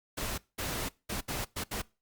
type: noise bursts at uneven times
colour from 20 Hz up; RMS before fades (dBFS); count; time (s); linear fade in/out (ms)
pink; -35; 6; 0.17-0.38 / 0.58-0.89 / 1.09-1.21 / 1.28-1.45 / 1.56-1.64 / 1.71-1.82; 10
effects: noise-tail reverb RT60 0.3 s tail -23 dB re dry + Opus 48 kbps